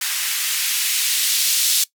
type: noise with band-pass filter sweep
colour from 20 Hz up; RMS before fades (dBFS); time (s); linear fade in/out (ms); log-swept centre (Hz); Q
violet; -20; 0.01-1.84; 5; 1700 to 3700; 1.1
effects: noise-tail reverb RT60 0.1 s tail -19 dB re dry